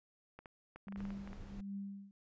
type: clicks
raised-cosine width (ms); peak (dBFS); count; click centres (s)
0.5; -36; 11; 0.39 / 0.458 / 0.76 / 0.884 / 0.924 / 0.96 / 1.005 / 1.053 / 1.105 / 1.275 / 1.331
type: tone with tremolo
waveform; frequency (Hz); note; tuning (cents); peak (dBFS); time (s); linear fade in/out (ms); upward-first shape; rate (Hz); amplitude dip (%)
sine; 198.4; G3; +21; -39; 0.87-2.11; 0; triangle; 1.4; 95
type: noise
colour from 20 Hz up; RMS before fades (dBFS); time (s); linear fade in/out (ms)
brown; -50; 0.97-1.61; 5
effects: resampled to 16000 Hz